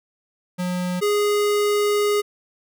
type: tone pair in turn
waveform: square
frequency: 180 / 413.8 Hz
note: F#3 / G#4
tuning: -47 / -6 cents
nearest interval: octave + major second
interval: 1441 cents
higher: second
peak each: -23 / -18 dBFS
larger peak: second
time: 0.58-1.01 / 1.01-2.22 s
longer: second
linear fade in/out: 20 ms
effects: none